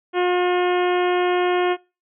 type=harmonic tone; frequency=358.4 Hz; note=F4; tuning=45 cents sharp; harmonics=1 / 2 / 3 / 4 / 5 / 6 / 7 / 8 / 9; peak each=-18 / -24 / -28 / -30 / -32 / -34 / -35 / -36 / -37 dBFS; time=0.13-1.77 s; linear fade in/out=50 ms; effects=noise-tail reverb RT60 0.3 s tail -24 dB re dry